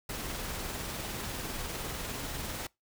pink noise with tremolo, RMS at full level -36 dBFS, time 0.09-2.67 s, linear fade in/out 5 ms, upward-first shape triangle, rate 20 Hz, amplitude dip 35%, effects noise-tail reverb RT60 0.2 s tail -24 dB re dry

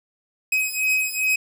45% pulse beating tone pair, 2531 / 2533.5 Hz, D#7 / D#7, +29 / +31 cents, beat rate 2.5 Hz, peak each -23 dBFS, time 0.52-1.36 s, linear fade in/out 5 ms, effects 8-bit

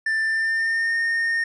triangle tone with pitch glide, 1776 to 1834.4 Hz, A6 to A#6, +16 to -28 cents, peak -18 dBFS, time 0.06-1.44 s, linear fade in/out 5 ms, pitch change +56 cents, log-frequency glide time 0.22-0.96 s, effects resampled to 24000 Hz

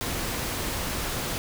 pink noise, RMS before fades -30 dBFS, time 0.01-1.38 s, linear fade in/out 0 ms, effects none

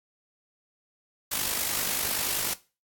white noise with amplitude modulation, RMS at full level -26 dBFS, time 1.31-2.54 s, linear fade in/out 10 ms, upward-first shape sine, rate 50.2 Hz, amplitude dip 50%, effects noise-tail reverb RT60 0.3 s tail -17 dB re dry + AAC 64 kbps

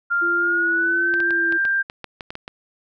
sine tone with pitch glide, 1396.9 to 1586.2 Hz, F6 to G6, 0 to +20 cents, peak -17 dBFS, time 0.1-1.83 s, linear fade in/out 20 ms, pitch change +220 cents, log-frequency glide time 0.37-1.3 s
sine tone with vibrato, 340.5 Hz, F4, 44 cents flat, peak -26 dBFS, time 0.21-1.58 s, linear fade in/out 20 ms, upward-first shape sine, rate 1.3 Hz, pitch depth 23 cents each way
clicks, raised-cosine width 0.3 ms, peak -16 dBFS, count 11, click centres 1.14 / 1.203 / 1.307 / 1.524 / 1.652 / 1.899 / 2.043 / 2.208 / 2.305 / 2.354 / 2.479 s
effects none

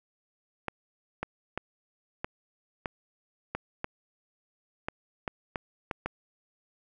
clicks, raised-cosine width 0.5 ms, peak -16 dBFS, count 12, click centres 0.683 / 1.23 / 1.576 / 2.245 / 2.858 / 3.55 / 3.844 / 4.885 / 5.278 / 5.558 / 5.912 / 6.06 s, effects none

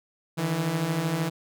sawtooth beating tone pair, 151.7 / 164.7 Hz, D#3 / E3, -44 / -1 cents, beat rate 13 Hz, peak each -27 / -22 dBFS, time 0.37-1.3 s, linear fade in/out 20 ms, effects none

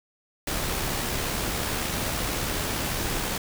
pink noise with amplitude modulation, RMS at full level -27 dBFS, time 0.47-3.38 s, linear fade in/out 5 ms, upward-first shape sine, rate 71.6 Hz, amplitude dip 30%, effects none

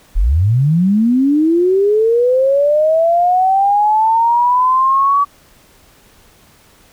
sine linear sweep, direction up, 34 to 1145 Hz, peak -9 dBFS, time 0.15-5.25 s, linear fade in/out 20 ms, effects pink hiss -48 dBFS RMS until 6.92 s

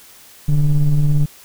triangle ring-modulated tone, 69.4 Hz, C#2, 3 cents sharp, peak -5 dBFS, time 0.48-1.26 s, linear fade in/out 10 ms, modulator 78.2 Hz, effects tanh soft clip ceiling -1 dBFS + white hiss -44 dBFS RMS until 1.44 s

